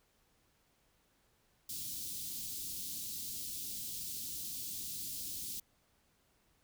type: band-stop noise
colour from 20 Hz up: white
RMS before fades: -42 dBFS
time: 1.69-5.6 s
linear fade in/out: 5 ms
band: 300 to 3600 Hz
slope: 24 dB/octave
effects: pink hiss -73 dBFS RMS until 6.63 s